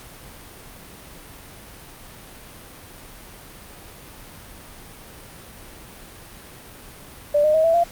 sine tone with pitch steps, 587.3 / 610.8 / 635.3 / 660.7 / 687.2 Hz, D5 / D#5 / D#5 / E5 / F5, 0 / -32 / +36 / +4 / -28 cents, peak -14 dBFS, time 7.34-7.84 s, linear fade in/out 10 ms, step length 100 ms, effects pink hiss -42 dBFS RMS until 7.91 s + Opus 48 kbps

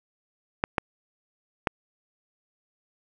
clicks, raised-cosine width 0.5 ms, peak -7 dBFS, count 3, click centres 0.639 / 0.782 / 1.672 s, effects none

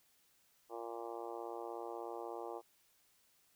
harmonic tone, 116.54 Hz, A#2, in tune, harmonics 3 / 4 / 5 / 6 / 7 / 8 / 9 / 10, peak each -48 / -47 / -51 / -51 / -49 / -55 / -55 / -57 dBFS, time 0.69-2.62 s, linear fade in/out 50 ms, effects white hiss -72 dBFS RMS until 3.55 s

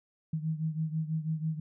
sine beating tone pair, 156.7 / 162.8 Hz, D#3 / E3, +13 / -21 cents, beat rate 6.1 Hz, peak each -31 / -35 dBFS, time 0.33-1.6 s, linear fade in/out 5 ms, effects none

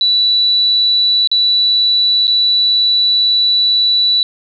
sine tone with dropouts, 3951 Hz, B7, in tune, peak -9 dBFS, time 0.01-4.23 s, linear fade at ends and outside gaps 1 ms, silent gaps 1.274-1.315 / 2.27-2.278 s, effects none

